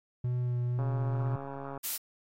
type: tone with vibrato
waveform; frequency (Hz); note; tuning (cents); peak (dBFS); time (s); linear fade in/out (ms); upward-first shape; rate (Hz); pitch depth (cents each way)
triangle; 122.8; B2; -9; -26; 0.24-1.36; 5; sine; 2; 14
type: click train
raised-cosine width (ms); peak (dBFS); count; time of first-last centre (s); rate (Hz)
1; -27; 137; 0.79-1.776; 138
type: noise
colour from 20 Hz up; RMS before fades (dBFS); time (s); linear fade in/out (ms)
blue; -33; 1.83-1.98; 20
effects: AAC 48 kbps